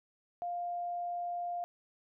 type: tone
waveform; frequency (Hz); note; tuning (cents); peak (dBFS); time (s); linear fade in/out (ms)
sine; 701; F5; +6; -34; 0.42-1.64; 0
effects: none